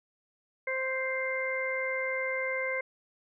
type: harmonic tone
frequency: 523.3 Hz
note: C5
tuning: in tune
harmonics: 1 / 2 / 3 / 4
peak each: -33 / -41 / -38 / -32 dBFS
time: 0.67-2.81 s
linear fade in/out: 5 ms
effects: none